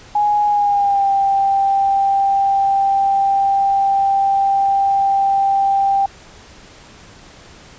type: tone with pitch glide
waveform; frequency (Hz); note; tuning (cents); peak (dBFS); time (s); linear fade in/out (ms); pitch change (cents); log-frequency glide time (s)
sine; 830.6 to 787.6; G#5 to G5; 0 to +8; -12; 0.15-6.06; 5; -92; 0.46-1.1
effects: pink hiss -42 dBFS RMS until 7.78 s + resampled to 16000 Hz